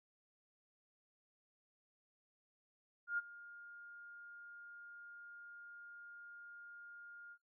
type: tone with ADSR envelope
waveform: sine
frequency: 1414 Hz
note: F6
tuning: 21 cents sharp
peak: -33 dBFS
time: 3.07-7.38 s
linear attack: 110 ms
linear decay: 26 ms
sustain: -19 dB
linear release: 62 ms
effects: noise-tail reverb RT60 0.2 s tail -24 dB re dry